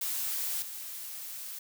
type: noise with level steps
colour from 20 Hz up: blue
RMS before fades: -33 / -41 dBFS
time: 0.01-1.59 s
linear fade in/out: 5 ms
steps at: 0.62 s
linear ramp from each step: 2 ms
effects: none